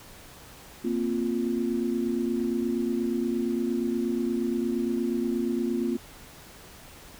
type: chord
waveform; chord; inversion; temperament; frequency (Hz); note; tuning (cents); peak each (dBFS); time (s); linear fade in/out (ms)
sine; Bb suspended second; none; equal; 233.1 / 261.6 / 349.2; Bb3 / C4 / F4; 0 / 0 / 0; -28 / -30 / -29; 0.84-5.97; 10
effects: pink hiss -48 dBFS RMS until 7.19 s